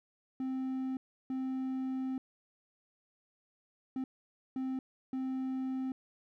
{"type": "tone bursts at uneven times", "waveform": "triangle", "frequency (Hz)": 261.6, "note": "C4", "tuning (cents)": 0, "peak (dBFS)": -31, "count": 5, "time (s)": [[0.4, 0.97], [1.3, 2.18], [3.96, 4.04], [4.56, 4.79], [5.13, 5.92]], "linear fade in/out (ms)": 2, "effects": []}